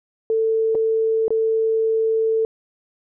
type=tone with dropouts; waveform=sine; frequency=445.2 Hz; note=A4; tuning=20 cents sharp; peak=-16 dBFS; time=0.3-2.45 s; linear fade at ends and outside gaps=1 ms; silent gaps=0.748-0.752 / 1.281-1.305 s; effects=none